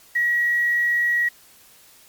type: tone with quantisation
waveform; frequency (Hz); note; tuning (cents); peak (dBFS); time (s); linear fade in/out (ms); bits
sine; 1912; A#6; +43; -17; 0.15-1.29; 10; 7
effects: white hiss -51 dBFS RMS until 2.08 s + MP3 96 kbps